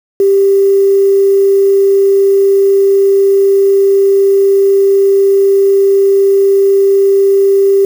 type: tone with quantisation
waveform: sine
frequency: 393.5 Hz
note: G4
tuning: 7 cents sharp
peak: -5 dBFS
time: 0.2-7.85 s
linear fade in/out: 2 ms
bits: 5
effects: none